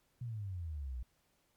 sine exponential sweep, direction down, 124.9 to 58.27 Hz, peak -38 dBFS, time 0.21-1.03 s, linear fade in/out 5 ms, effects pink hiss -75 dBFS RMS until 1.56 s + MP3 96 kbps

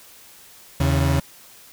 35% pulse tone pair together, 80.6 / 137.76 Hz, E2 / C#3, -38 / -10 cents, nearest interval major sixth, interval 928 cents, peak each -18 dBFS, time 0.8-1.2 s, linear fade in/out 5 ms, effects white hiss -47 dBFS RMS until 1.72 s

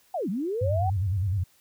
sine linear two-way sweep, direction down then up, 788 to 171 to 788 Hz, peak -26 dBFS, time 0.14-0.9 s, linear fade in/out 5 ms, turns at 0.29 s
sine tone with vibrato, 95.6 Hz, G2, 43 cents flat, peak -23 dBFS, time 0.61-1.44 s, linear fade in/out 10 ms, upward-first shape square, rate 9.8 Hz, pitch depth 120 cents each way
effects white hiss -62 dBFS RMS until 1.6 s

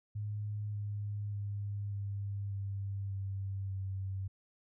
sine tone with pitch steps, 104.5 / 103.06 / 101.64 / 100.24 / 98.86 / 97.5 / 96.16 Hz, G#2 / G#2 / G#2 / G2 / G2 / G2 / G2, +11 / -13 / -37 / +39 / +15 / -9 / -33 cents, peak -35 dBFS, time 0.15-4.28 s, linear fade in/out 10 ms, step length 590 ms, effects none

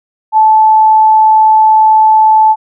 sine tone, 871 Hz, A5, 18 cents flat, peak -3 dBFS, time 0.32-2.56 s, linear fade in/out 50 ms, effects none

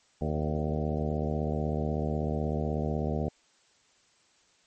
harmonic tone with a mistuned harmonic, 76.2 Hz, D#2, 36 cents flat, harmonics 1 / 2 / 3 / 4 / 5 / 6 / 7 / 8 / 9 / 10, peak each -33 / -32 / -34 / -41 / -38 / -37 / -41 / -40 / -41 / -43 dBFS, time 0.21-3.29 s, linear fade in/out 5 ms, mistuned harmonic 8, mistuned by -26 cents, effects white hiss -65 dBFS RMS until 4.66 s + MP3 32 kbps

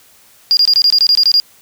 triangle tone bursts, 4828 Hz, D8, 47 cents sharp, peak -4 dBFS, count 11, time 0.51-1.4 s, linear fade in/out 0 ms, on 60 ms, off 23 ms, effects tanh soft clip ceiling -4 dBFS + white hiss -47 dBFS RMS until 1.61 s

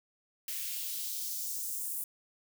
blue noise with high-pass filter sweep, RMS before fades -37 dBFS, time 0.48-2.04 s, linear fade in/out 2 ms, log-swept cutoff 2100 to 9900 Hz, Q 1.4, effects none

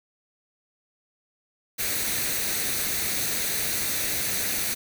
white noise with comb filter, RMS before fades -27 dBFS, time 1.78-4.75 s, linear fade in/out 20 ms, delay 0.48 ms, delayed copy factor +0.5, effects none

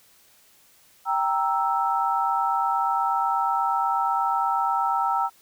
sine chord, E diminished, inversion first, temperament equal, 784 / 932.3 / 1318.5 Hz, G5 / Bb5 / E6, 0 / 0 / 0 cents, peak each -25 dBFS, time 1.05-5.3 s, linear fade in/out 50 ms, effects white hiss -57 dBFS RMS until 5.41 s

